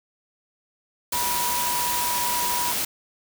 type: tone in noise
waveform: sine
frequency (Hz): 970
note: B5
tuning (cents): -31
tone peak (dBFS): -26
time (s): 1.13-2.72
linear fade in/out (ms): 5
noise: white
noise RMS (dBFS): -26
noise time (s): 1.12-2.85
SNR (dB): -3
effects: none